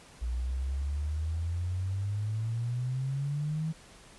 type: exponential sweep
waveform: sine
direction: up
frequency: 58.5 to 161.9 Hz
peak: -29 dBFS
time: 0.21-3.73 s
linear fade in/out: 20 ms
effects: pink hiss -54 dBFS RMS until 4.18 s + resampled to 24000 Hz